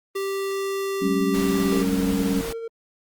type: tone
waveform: square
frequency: 391.4 Hz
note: G4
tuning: 3 cents flat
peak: -25 dBFS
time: 0.15-1.83 s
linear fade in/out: 10 ms
type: chord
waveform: sine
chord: F# suspended second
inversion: none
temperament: equal with one note detuned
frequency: 189.32 / 207.7 / 277.2 Hz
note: F#3 / G#3 / C#4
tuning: +40 / 0 / 0 cents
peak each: -24 / -28 / -23 dBFS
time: 1.01-2.42 s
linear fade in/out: 20 ms
type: noise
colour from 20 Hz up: pink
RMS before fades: -33 dBFS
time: 1.34-2.53 s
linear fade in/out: 5 ms
type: tone with tremolo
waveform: triangle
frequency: 457.4 Hz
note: A#4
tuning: 33 cents flat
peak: -26 dBFS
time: 1.72-2.68 s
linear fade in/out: 5 ms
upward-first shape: sine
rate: 11 Hz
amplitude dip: 35%
effects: Opus 32 kbps